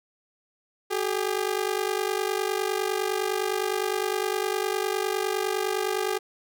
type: ring-modulated tone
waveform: sawtooth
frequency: 402.3 Hz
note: G4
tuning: 45 cents sharp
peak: -18 dBFS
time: 0.9-6.19 s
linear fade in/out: 20 ms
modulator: 24.9 Hz
effects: none